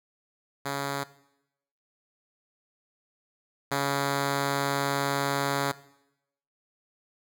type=tone pair in turn; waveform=5% pulse; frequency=140 / 140 Hz; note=C#3 / C#3; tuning=+18 / +18 cents; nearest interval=unison; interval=0 cents; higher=neither; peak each=-18 / -14 dBFS; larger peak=second; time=0.65-1.04 / 3.71-5.72 s; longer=second; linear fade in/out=10 ms; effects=noise-tail reverb RT60 0.8 s tail -17 dB re dry